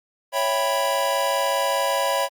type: chord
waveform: square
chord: C# half-diminished seventh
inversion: none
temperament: equal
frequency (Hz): 554.4 / 659.3 / 784 / 987.8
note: C#5 / E5 / G5 / B5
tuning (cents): 0 / 0 / 0 / 0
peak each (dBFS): -25 / -28 / -30 / -25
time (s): 0.32-2.29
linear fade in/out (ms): 50
effects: Opus 48 kbps